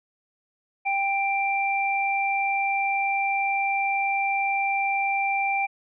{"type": "tone pair together", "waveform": "sine", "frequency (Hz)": [790, 2359], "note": ["G5", "D7"], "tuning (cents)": [13, 7], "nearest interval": "octave + perfect fifth", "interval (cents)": 1894, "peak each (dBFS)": [-24, -25], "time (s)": [0.85, 5.67], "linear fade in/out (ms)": 20, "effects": []}